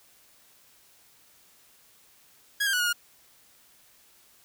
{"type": "tone with pitch steps", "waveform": "sawtooth", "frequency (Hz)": [1656, 1592, 1472, 1439, 1427], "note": ["G#6", "G6", "F#6", "F#6", "F6"], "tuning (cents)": [-5, 26, -9, -49, 37], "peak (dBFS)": -20, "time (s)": [2.6, 2.93], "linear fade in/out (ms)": 10, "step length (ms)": 66, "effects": ["white hiss -59 dBFS RMS until 4.44 s"]}